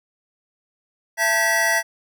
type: tone cluster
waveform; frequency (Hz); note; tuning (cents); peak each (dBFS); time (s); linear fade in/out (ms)
square; 672 / 888 / 1558 / 1659 / 1942; E5 / A5 / G6 / G#6 / B6; +33 / +16 / -11 / -2 / -30; -25 / -27 / -28 / -28 / -20; 1.17-1.83; 50
effects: none